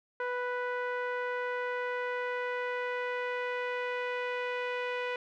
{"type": "tone with low-pass filter sweep", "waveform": "sawtooth", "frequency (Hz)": 493.9, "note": "B4", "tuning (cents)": 0, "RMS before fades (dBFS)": -34, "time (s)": [0.2, 5.16], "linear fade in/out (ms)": 2, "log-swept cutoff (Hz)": [1600, 2400], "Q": 2.2, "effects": []}